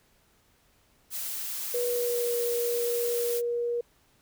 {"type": "noise", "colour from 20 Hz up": "blue", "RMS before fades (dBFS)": -34, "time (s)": [1.1, 3.42], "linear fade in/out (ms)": 50}
{"type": "tone with pitch glide", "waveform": "sine", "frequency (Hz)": [484.6, 476], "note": ["B4", "A#4"], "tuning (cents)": [-33, 36], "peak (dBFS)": -26, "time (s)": [1.74, 3.81], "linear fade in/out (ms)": 5, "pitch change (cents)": -31, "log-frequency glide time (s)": [1.87, 2.42]}
{"effects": ["pink hiss -65 dBFS RMS until 4.21 s"]}